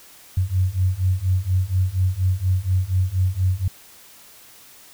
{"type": "beating tone pair", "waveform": "sine", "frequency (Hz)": [90.7, 94.9], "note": ["F#2", "F#2"], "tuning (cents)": [-34, 44], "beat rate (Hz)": 4.2, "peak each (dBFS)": [-21, -20], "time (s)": [0.37, 3.68], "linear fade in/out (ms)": 5, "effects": ["white hiss -47 dBFS RMS until 4.93 s"]}